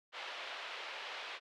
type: band-pass noise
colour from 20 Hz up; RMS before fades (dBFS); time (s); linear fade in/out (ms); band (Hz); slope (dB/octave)
white; -45; 0.12-1.4; 50; 470 to 3500; 24
effects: none